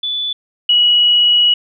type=tone pair in turn; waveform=sine; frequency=3471 / 2919 Hz; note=A7 / F#7; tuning=-24 / -24 cents; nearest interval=minor third; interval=300 cents; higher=first; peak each=-17 / -8 dBFS; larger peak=second; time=0.03-0.33 / 0.69-1.54 s; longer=second; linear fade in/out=5 ms; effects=none